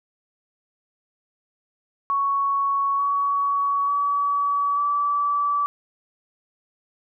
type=tone with pitch steps; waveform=sine; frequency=1112 / 1126.2 / 1140.6 / 1155.2 Hz; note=C#6 / C#6 / C#6 / D6; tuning=+5 / +27 / +49 / -29 cents; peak=-19 dBFS; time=2.1-5.66 s; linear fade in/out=0 ms; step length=890 ms; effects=none